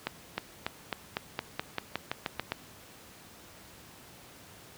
accelerating click train, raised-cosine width 0.3 ms, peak -14 dBFS, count 13, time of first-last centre 0.07-2.52 s, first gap 310 ms, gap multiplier 0.92, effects pink hiss -52 dBFS RMS until 4.77 s + high-pass 80 Hz 12 dB/octave

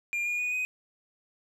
triangle tone with pitch steps, 2400 / 2434 / 2467 / 2502 Hz, D7 / D#7 / D#7 / D#7, +37 / -39 / -15 / +9 cents, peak -26 dBFS, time 0.13-0.65 s, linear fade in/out 0 ms, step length 130 ms, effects none

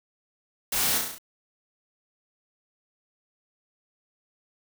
white noise with echo, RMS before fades -27 dBFS, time 0.72-0.98 s, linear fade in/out 5 ms, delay 34 ms, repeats 6, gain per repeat -3 dB, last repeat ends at 1.184 s, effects none

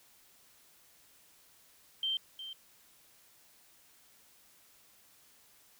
sine tone with echo, 3136 Hz, G7, in tune, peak -30 dBFS, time 2.03-2.17 s, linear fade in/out 2 ms, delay 360 ms, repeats 1, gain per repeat -11 dB, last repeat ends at 2.53 s, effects white hiss -63 dBFS RMS until 5.79 s

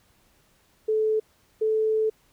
sine tone pair in turn, 434.7 / 436.8 Hz, A4 / A4, -21 / -13 cents, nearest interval unison, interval 8 cents, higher second, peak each -20 dBFS, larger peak neither, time 0.88-1.2 / 1.61-2.1 s, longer second, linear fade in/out 10 ms, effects pink hiss -63 dBFS RMS until 2.32 s

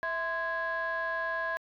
sine tone cluster, 657 / 1035 / 1657 Hz, E5 / C6 / G#6, -6 / -19 / -4 cents, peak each -34 / -34 / -31 dBFS, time 0.03-1.57 s, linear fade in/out 0 ms, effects tanh soft clip ceiling -25 dBFS

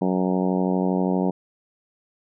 harmonic tone, 92.5 Hz, F#2, in tune, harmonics 2 / 3 / 4 / 5 / 6 / 7 / 8 / 9 / 10, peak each -22 / -26 / -28 / -30 / -32 / -33 / -34 / -35 / -36 dBFS, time 0.01-1.31 s, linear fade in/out 10 ms, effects none

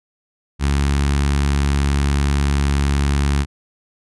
sawtooth tone with notch filter, 70.5 Hz, C#2, 30 cents sharp, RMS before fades -17 dBFS, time 0.59-3.46 s, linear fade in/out 50 ms, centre 550 Hz, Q 0.95, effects resampled to 24000 Hz

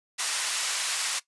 white band-pass noise, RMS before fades -29 dBFS, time 0.18-1.2 s, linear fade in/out 20 ms, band 1000 to 9200 Hz, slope 12 dB/octave, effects noise-tail reverb RT60 0.1 s tail -17 dB re dry + resampled to 24000 Hz

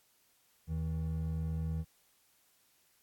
triangle tone pair together, 80.1 / 160.29 Hz, E2 / E3, -49 / -48 cents, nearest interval octave, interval 1201 cents, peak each -33 / -34 dBFS, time 0.67-1.85 s, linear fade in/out 50 ms, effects white hiss -70 dBFS RMS until 3.02 s + AAC 64 kbps

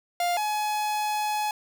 45% pulse tone pair in turn, 701 / 845 Hz, F5 / G#5, +6 / +30 cents, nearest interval minor third, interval 324 cents, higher second, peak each -23 / -25 dBFS, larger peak first, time 0.2-0.37 / 0.37-1.51 s, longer second, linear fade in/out 2 ms, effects none

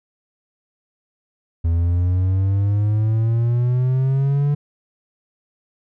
triangle exponential sweep, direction up, 82.41 to 146.2 Hz, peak -13 dBFS, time 1.64-4.55 s, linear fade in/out 10 ms, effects none

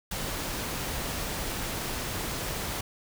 pink noise, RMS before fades -33 dBFS, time 0.11-2.81 s, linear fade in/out 5 ms, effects none

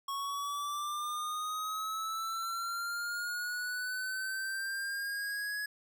square linear sweep, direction up, 1100 to 1683 Hz, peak -35 dBFS, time 0.08-5.66 s, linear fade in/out 5 ms, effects none

